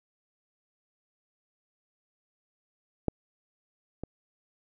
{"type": "clicks", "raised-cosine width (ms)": 2, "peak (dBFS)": [-12, -22], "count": 2, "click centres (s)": [3.083, 4.036], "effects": []}